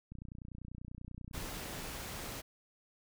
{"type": "click train", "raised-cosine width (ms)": 5, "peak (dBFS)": -34, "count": 40, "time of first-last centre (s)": [0.12, 1.411], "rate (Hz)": 30.2}
{"type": "noise", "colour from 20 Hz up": "pink", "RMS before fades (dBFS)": -43, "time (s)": [1.33, 2.42], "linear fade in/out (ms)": 20}
{"effects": []}